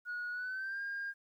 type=tone with pitch glide; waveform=sine; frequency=1453 to 1612.2 Hz; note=F#6 to G6; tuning=-32 to +48 cents; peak=-35 dBFS; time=0.05-1.14 s; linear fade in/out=50 ms; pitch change=+180 cents; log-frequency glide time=0.31-0.81 s; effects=tanh soft clip ceiling -34 dBFS + 12-bit